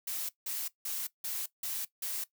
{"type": "noise bursts", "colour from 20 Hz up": "blue", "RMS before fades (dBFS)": -36, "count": 6, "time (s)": [0.07, 2.24], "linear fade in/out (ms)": 5, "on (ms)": 220, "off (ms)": 170, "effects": ["noise-tail reverb RT60 0.1 s tail -17 dB re dry"]}